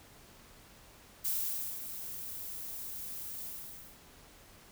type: noise with ADSR envelope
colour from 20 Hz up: violet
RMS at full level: -32 dBFS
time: 1.24-4 s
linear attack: 15 ms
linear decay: 530 ms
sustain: -10 dB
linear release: 540 ms
effects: pink hiss -57 dBFS RMS until 4.71 s